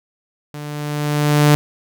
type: tone with level ramp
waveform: sawtooth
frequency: 148 Hz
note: D3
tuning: 14 cents sharp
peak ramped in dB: -25 to -4 dBFS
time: 0.54-1.55 s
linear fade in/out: 0 ms
effects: none